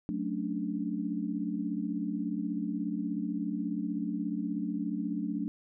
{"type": "chord", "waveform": "sine", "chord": "D major seventh", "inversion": "first", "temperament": "equal", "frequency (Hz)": [185, 220, 277.2, 293.7], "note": ["F#3", "A3", "C#4", "D4"], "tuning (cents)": [0, 0, 0, 0], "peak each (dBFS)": [-36, -35, -39, -35], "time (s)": [0.09, 5.48], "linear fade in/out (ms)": 0, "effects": []}